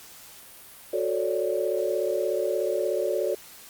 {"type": "chord", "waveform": "sine", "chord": "D major seventh", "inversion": "first", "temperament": "just", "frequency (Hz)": [367.1, 440.5, 550.6, 587.3], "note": ["F#4", "A4", "C#5", "D5"], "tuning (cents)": [-14, 2, -12, 0], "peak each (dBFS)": -29, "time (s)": [0.93, 3.35], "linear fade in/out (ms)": 5, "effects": ["white hiss -47 dBFS RMS until 3.69 s", "Opus 48 kbps"]}